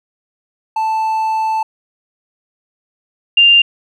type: tone pair in turn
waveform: triangle / sine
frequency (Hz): 880 / 2794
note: A5 / F7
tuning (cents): 0 / 0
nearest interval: octave + minor sixth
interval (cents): 2000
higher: second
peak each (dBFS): -12 / -5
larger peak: second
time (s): 0.76-1.63 / 3.37-3.62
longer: first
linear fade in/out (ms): 5
effects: none